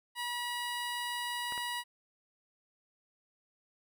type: tone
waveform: 15% pulse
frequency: 966 Hz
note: B5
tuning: 39 cents flat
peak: -28 dBFS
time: 0.15-1.84 s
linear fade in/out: 50 ms
type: clicks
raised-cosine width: 0.5 ms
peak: -29 dBFS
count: 2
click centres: 1.523 / 1.578 s
effects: none